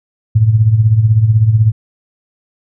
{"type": "tone with tremolo", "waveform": "sine", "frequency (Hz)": 110, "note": "A2", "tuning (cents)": 0, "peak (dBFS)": -3, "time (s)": [0.35, 1.72], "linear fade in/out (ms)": 10, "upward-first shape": "triangle", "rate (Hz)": 16, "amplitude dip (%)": 75, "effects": []}